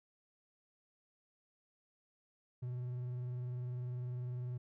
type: tone with vibrato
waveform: triangle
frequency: 124 Hz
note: B2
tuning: 7 cents sharp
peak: -36 dBFS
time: 2.62-4.58 s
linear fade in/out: 10 ms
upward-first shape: sine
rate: 20 Hz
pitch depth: 42 cents each way
effects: none